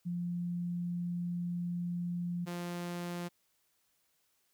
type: tone pair in turn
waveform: sine / sawtooth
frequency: 174.61 / 174.61 Hz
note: F3 / F3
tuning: 0 / 0 cents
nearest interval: unison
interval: 0 cents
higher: neither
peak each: -33 / -33 dBFS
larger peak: neither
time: 0.05-2.46 / 2.46-3.29 s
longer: first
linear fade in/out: 20 ms
effects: white hiss -75 dBFS RMS until 4.53 s